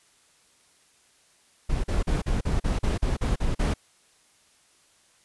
brown noise bursts, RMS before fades -24 dBFS, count 11, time 1.69-3.74 s, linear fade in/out 10 ms, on 150 ms, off 40 ms, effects white hiss -61 dBFS RMS until 5.24 s + resampled to 24000 Hz

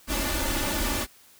pink noise with comb filter, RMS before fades -27 dBFS, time 0.07-1.07 s, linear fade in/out 50 ms, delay 3.4 ms, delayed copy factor +0.9, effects white hiss -55 dBFS RMS until 1.39 s

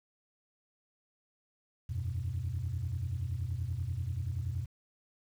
sine chord, E suspended second, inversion none, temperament equal with one note detuned, 82.41 / 92.82 / 123.47 Hz, E2 / F#2 / B2, 0 / +6 / 0 cents, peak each -37 / -35 / -36 dBFS, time 1.89-4.66 s, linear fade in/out 10 ms, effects tanh soft clip ceiling -26 dBFS + 10-bit

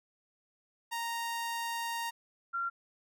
sawtooth / sine tone pair in turn, 930 / 1377 Hz, A#5 / F6, -4 / -25 cents, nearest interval perfect fifth, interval 679 cents, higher second, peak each -30 / -31 dBFS, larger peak first, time 0.91-2.11 / 2.53-2.7 s, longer first, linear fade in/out 20 ms, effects none

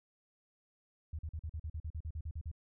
sine tone bursts, 78.3 Hz, D#2, 11 cents sharp, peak -37 dBFS, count 14, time 1.13-2.515 s, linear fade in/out 5 ms, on 59 ms, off 43 ms, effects none

